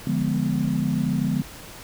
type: chord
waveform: sine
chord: D diminished seventh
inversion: none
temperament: equal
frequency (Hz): 146.83 / 174.61 / 207.7 / 246.9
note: D3 / F3 / Ab3 / Cb4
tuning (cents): 0 / 0 / 0 / 0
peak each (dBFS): -26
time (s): 0.07-1.42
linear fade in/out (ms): 2
effects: pink hiss -41 dBFS RMS until 1.83 s